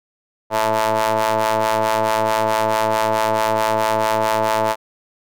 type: ring-modulated tone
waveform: sawtooth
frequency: 109.9 Hz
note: A2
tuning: 2 cents flat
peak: -9 dBFS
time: 0.5-4.76 s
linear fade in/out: 50 ms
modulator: 767 Hz
effects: none